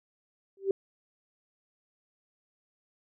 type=tone with exponential growth; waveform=sine; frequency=389.7 Hz; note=G4; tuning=10 cents flat; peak=-19 dBFS; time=0.57-0.71 s; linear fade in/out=2 ms; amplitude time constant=29 ms; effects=none